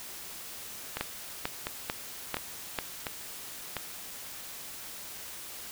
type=two click trains; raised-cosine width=0.3 ms; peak=-13 / -16 dBFS; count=5 / 5; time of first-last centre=1.01-2.788 / 0.97-3.767 s; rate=2.25 / 1.43 Hz; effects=white hiss -43 dBFS RMS until 5.71 s